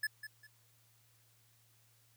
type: tone with echo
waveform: square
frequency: 1721 Hz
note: A6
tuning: 39 cents flat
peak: -33 dBFS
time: 0.03-0.07 s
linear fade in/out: 5 ms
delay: 200 ms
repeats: 2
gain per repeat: -11 dB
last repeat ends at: 0.47 s
effects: added 114 Hz sine -70 dBFS peak until 2.16 s + white hiss -70 dBFS RMS until 2.16 s